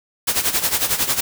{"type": "noise with tremolo", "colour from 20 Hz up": "white", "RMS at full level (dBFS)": -17, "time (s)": [0.27, 1.21], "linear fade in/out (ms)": 10, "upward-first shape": "sine", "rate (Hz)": 11, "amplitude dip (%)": 75, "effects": []}